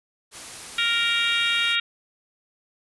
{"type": "noise", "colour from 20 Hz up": "white", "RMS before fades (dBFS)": -38, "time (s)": [0.31, 1.77], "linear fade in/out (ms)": 50}
{"type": "harmonic tone", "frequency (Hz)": 466.2, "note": "A#4", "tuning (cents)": 0, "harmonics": [3, 4, 5, 6, 7, 8], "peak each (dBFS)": [-27, -30, -26, -27, -28, -26], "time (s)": [0.78, 1.8], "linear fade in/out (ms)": 5}
{"effects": ["resampled to 24000 Hz"]}